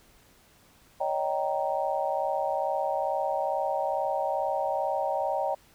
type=chord; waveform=sine; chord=Eb dominant seventh; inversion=third; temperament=just; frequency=560 / 622.3 / 777.8 / 933.4 Hz; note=Db5 / Eb5 / G5 / Bb5; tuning=+18 / 0 / -14 / +2 cents; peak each=-31 / -31 / -30 / -33 dBFS; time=1-5.55 s; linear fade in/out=10 ms; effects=pink hiss -59 dBFS RMS until 5.74 s